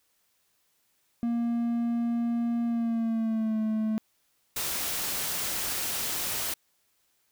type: tone with pitch glide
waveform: triangle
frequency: 234.9 to 217.9 Hz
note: A#3 to A3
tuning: +13 to -17 cents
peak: -23 dBFS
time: 1.23-3.98 s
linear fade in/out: 0 ms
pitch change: -130 cents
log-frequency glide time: 2.65-3.59 s
type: noise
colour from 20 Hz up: white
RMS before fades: -31 dBFS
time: 4.56-6.54 s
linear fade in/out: 5 ms
effects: white hiss -71 dBFS RMS until 7.31 s